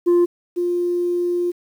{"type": "tone pair in turn", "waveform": "sine", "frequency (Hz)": [349.2, 351.4], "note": ["F4", "F4"], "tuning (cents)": [0, 11], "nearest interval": "unison", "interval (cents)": 11, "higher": "second", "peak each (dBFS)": [-9, -17], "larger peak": "first", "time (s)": [[0.06, 0.26], [0.56, 1.52]], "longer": "second", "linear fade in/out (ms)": 20, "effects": ["tanh soft clip ceiling -11 dBFS", "8-bit"]}